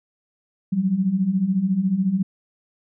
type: beating tone pair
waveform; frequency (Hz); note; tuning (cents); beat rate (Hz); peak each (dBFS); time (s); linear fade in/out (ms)
sine; 179.2 / 193.2; F3 / G3; +45 / -25; 14; -24 / -19; 0.72-2.23; 10
effects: none